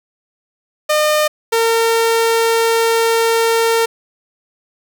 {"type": "tone pair in turn", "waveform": "sawtooth", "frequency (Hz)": [607, 456.6], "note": ["D#5", "A#4"], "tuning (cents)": [-43, -36], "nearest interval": "perfect fourth", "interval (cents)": 493, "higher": "first", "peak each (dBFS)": -8, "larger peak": "neither", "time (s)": [[0.89, 1.28], [1.52, 3.86]], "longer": "second", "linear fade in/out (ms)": 10, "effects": []}